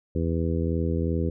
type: harmonic tone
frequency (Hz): 82.7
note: E2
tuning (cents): +6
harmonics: 1 / 2 / 3 / 4 / 5 / 6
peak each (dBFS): -26 / -29 / -31 / -32 / -33 / -34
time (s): 0.15-1.3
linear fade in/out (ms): 5
effects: none